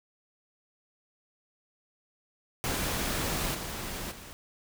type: noise with level steps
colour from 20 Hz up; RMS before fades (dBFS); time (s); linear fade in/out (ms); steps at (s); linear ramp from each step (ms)
pink; -31 / -37 / -46; 2.64-4.33; 0; 3.54 / 4.11; 10
effects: none